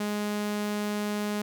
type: tone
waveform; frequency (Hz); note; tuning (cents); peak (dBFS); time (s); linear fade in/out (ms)
sawtooth; 208.1; G#3; +4; -24; 0-1.42; 5
effects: none